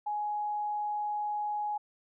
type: tone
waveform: sine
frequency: 836 Hz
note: G#5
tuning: 11 cents sharp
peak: -30 dBFS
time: 0.06-1.78 s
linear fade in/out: 10 ms
effects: none